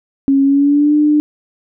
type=tone with pitch glide; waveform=sine; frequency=274.2 to 299 Hz; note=C#4 to D4; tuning=-19 to +31 cents; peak=-8 dBFS; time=0.28-1.2 s; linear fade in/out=0 ms; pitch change=+150 cents; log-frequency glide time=0.43-0.95 s; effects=none